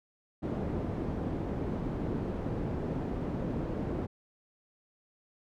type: low-pass noise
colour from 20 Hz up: white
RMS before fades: -34 dBFS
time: 0.42-4.07 s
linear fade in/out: 20 ms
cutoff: 330 Hz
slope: 12 dB/octave
effects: none